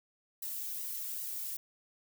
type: noise with flanger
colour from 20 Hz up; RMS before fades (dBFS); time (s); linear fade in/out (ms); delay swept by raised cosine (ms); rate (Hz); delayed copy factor
violet; -39; 0.42-1.57; 5; 1 to 2.3; 2.5; +0.65
effects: none